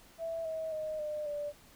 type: tone with pitch steps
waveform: sine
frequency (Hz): 659.3 / 640.2 / 621.6 / 603.5 / 586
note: E5 / D#5 / D#5 / D5 / D5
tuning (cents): 0 / +49 / -2 / +47 / -4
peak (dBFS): -34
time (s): 0.18-1.53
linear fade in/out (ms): 50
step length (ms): 270
effects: pink hiss -59 dBFS RMS until 1.75 s